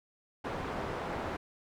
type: low-pass noise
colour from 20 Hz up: white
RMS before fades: -37 dBFS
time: 0.44-1.37 s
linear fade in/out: 10 ms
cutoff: 990 Hz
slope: 12 dB/octave
effects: none